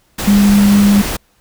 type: tone in noise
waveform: sine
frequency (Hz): 202.6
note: G#3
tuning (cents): -43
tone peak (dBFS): -6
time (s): 0.27-1.02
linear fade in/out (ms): 10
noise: pink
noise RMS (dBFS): -20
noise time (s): 0.18-1.17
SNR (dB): +11
effects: pink hiss -56 dBFS RMS until 1.4 s